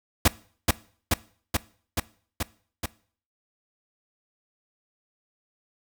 pink noise with echo, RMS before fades -17 dBFS, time 0.25-0.28 s, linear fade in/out 5 ms, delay 430 ms, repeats 6, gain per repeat -2 dB, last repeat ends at 2.86 s, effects noise-tail reverb RT60 0.5 s tail -21 dB re dry

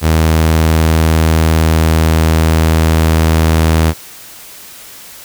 sawtooth tone, 80.2 Hz, E2, 47 cents flat, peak -4 dBFS, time 0.01-3.94 s, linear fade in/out 50 ms, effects white hiss -34 dBFS RMS until 5.24 s

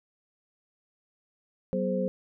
sine tone cluster, 188.8 / 245.4 / 421 / 522 Hz, F#3 / B3 / G#4 / C5, +35 / -11 / +24 / -4 cents, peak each -29 / -35 / -35 / -29 dBFS, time 1.73-2.08 s, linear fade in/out 0 ms, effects none

